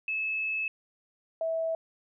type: tone pair in turn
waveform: sine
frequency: 2600 / 652.1 Hz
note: E7 / E5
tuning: -24 / -19 cents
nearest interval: 2 octaves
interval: 2395 cents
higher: first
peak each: -28 / -27 dBFS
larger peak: second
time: 0.08-0.68 / 1.41-1.75 s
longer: first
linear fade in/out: 2 ms
effects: none